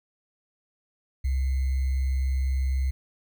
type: tone with sample-and-hold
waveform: sine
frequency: 66 Hz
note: C2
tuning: 16 cents sharp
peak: -22 dBFS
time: 1.24-2.91 s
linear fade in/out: 10 ms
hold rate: 2100 Hz
effects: none